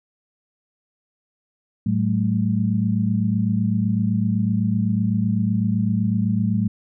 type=tone cluster; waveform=sine; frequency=109.8 / 188 / 215.9 Hz; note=A2 / F#3 / A3; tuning=-3 / +28 / -33 cents; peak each=-22 dBFS; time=1.86-6.68 s; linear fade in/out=5 ms; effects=none